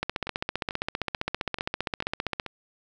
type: two click trains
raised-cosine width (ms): 0.3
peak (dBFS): -11 / -18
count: 37 / 6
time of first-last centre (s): 0.03-2.398 / 0.27-2.463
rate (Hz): 15.2 / 2.28
effects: none